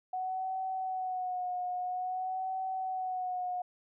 sine tone with vibrato, 740 Hz, F#5, in tune, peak -32 dBFS, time 0.13-3.62 s, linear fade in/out 5 ms, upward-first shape sine, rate 0.5 Hz, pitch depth 40 cents each way, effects none

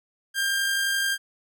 sawtooth tone with amplitude modulation, 1597 Hz, G6, 32 cents sharp, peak -18 dBFS, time 0.34-1.18 s, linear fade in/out 50 ms, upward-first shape sine, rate 51.5 Hz, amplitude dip 25%, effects none

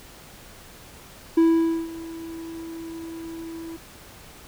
triangle tone with ADSR envelope, 329 Hz, E4, 3 cents flat, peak -11 dBFS, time 1.37-3.77 s, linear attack 8 ms, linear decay 500 ms, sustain -20 dB, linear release 14 ms, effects pink hiss -46 dBFS RMS until 4.47 s

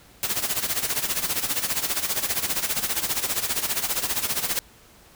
white noise with tremolo, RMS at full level -23 dBFS, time 0.23-4.59 s, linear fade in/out 0 ms, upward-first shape sine, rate 15 Hz, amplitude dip 75%, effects pink hiss -52 dBFS RMS until 5.15 s

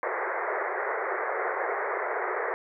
pink band-pass noise, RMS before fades -30 dBFS, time 0.03-2.54 s, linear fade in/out 0 ms, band 370 to 2100 Hz, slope 96 dB/octave, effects none

